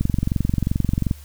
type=click train; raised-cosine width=5 ms; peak=-7 dBFS; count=26; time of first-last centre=0.01-1.111 s; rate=22.7 Hz; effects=added 73 Hz sine -39 dBFS peak until 1.24 s + white hiss -49 dBFS RMS until 1.24 s